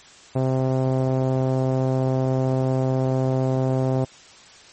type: tone with low-pass filter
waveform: sawtooth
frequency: 130.81 Hz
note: C3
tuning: in tune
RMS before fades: -21 dBFS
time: 0.35-4.05 s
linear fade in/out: 10 ms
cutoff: 650 Hz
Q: 1.8
effects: white hiss -47 dBFS RMS until 4.72 s + MP3 32 kbps